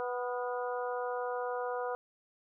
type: harmonic tone with a mistuned harmonic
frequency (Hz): 246.9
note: B3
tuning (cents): 0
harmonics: 2 / 3 / 4 / 5 / 6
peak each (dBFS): -35 / -39 / -41 / -43 / -45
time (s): 0-1.95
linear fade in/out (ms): 0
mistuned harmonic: 6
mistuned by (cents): -43
effects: none